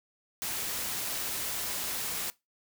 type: noise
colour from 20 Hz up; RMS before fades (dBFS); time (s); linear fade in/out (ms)
white; -34; 0.42-2.3; 0
effects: noise-tail reverb RT60 0.2 s tail -20 dB re dry